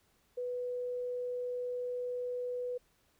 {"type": "tone", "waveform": "sine", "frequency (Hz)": 493.9, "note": "B4", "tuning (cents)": 0, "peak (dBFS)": -34, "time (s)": [0.37, 2.78], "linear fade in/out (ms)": 10, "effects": ["pink hiss -71 dBFS RMS until 3.19 s"]}